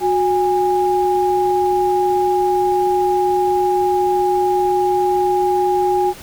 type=tone pair together; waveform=sine; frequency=365.3 / 820 Hz; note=F#4 / G#5; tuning=-22 / -22 cents; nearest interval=octave + major second; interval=1400 cents; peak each=-16 dBFS; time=0-6.14 s; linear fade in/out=50 ms; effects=pink hiss -37 dBFS RMS until 6.22 s